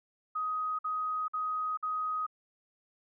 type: tone bursts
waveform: sine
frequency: 1255 Hz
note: D#6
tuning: 15 cents sharp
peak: -30 dBFS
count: 4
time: 0.35-2.266 s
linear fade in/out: 10 ms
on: 440 ms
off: 52 ms
effects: none